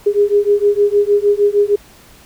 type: beating tone pair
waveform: sine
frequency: 406.3 / 412.8 Hz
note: G#4 / G#4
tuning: -38 / -10 cents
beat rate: 6.5 Hz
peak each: -13 dBFS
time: 0.06-1.76 s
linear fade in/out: 10 ms
effects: pink hiss -44 dBFS RMS until 2.25 s